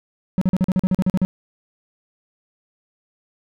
triangle tone bursts, 185.7 Hz, F#3, 7 cents sharp, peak -12 dBFS, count 12, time 0.38-1.25 s, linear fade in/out 0 ms, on 34 ms, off 42 ms, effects none

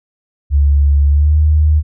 sine tone with pitch glide, 71.3 to 76.42 Hz, C#2 to D#2, +49 to -31 cents, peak -7 dBFS, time 0.5-1.83 s, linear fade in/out 50 ms, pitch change +120 cents, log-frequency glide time 1.08-1.37 s, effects none

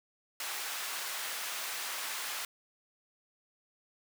pink high-pass noise, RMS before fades -38 dBFS, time 0.4-2.45 s, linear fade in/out 2 ms, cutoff 1100 Hz, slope 12 dB/octave, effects none

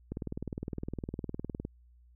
click train, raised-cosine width 3 ms, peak -23 dBFS, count 31, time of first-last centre 0.12-1.651 s, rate 19.6 Hz, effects added 60 Hz sine -57 dBFS peak until 2.15 s

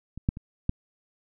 clicks, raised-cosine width 5 ms, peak -25 / -10 / -25 / -11 dBFS, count 4, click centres 0.176 / 0.289 / 0.371 / 0.694 s, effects none

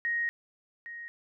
sine tone pair in turn, 1874 / 1874 Hz, A#6 / A#6, +9 / +9 cents, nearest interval unison, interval 0 cents, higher neither, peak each -27 / -39 dBFS, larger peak first, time 0.05-0.29 / 0.86-1.08 s, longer first, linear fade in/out 0 ms, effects none

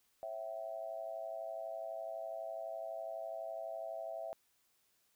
sine tone with amplitude modulation, 659.3 Hz, E5, in tune, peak -36 dBFS, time 0.23-4.33 s, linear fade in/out 0 ms, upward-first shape sine, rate 112 Hz, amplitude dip 90%, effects white hiss -75 dBFS RMS until 5.15 s

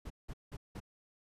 brown noise bursts, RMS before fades -43 dBFS, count 4, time 0.05-0.802 s, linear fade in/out 10 ms, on 53 ms, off 180 ms, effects resampled to 32000 Hz

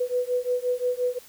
sine beating tone pair, 492.9 / 498.6 Hz, B4 / B4, -3 / +16 cents, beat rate 5.7 Hz, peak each -26 dBFS, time 0-1.19 s, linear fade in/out 10 ms, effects white hiss -50 dBFS RMS until 1.28 s

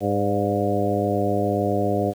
harmonic tone with a mistuned harmonic, 101.9 Hz, G#2, 32 cents flat, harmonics 1 / 2 / 3 / 4 / 5 / 6 / 7, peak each -27 / -27 / -27 / -27 / -27 / -27 / -27 dBFS, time 0-2.14 s, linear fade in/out 50 ms, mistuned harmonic 6, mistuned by -42 cents, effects 8-bit

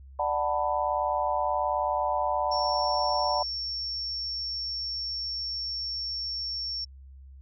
sine chord, B minor seventh, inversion first, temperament just, 592.7 / 740.8 / 889 / 987.8 Hz, D5 / F#5 / A5 / B5, +16 / +2 / +18 / 0 cents, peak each -30 dBFS, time 0.19-3.43 s, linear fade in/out 5 ms
sine tone, 5460 Hz, F8, 40 cents flat, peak -30 dBFS, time 2.51-6.85 s, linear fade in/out 10 ms
effects added 67 Hz sine -45 dBFS peak until 7.41 s

